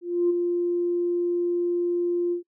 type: tone with ADSR envelope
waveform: sine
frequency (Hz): 349.2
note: F4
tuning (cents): 0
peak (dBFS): -16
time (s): 0.01-2.43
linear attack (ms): 290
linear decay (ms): 15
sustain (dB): -5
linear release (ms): 110
effects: noise-tail reverb RT60 0.1 s tail -25 dB re dry + tanh soft clip ceiling -13 dBFS